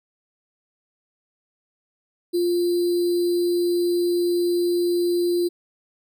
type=tone with sample-and-hold; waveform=sine; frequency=349.2 Hz; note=F4; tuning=in tune; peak=-18 dBFS; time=2.33-5.49 s; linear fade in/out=20 ms; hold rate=4410 Hz; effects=none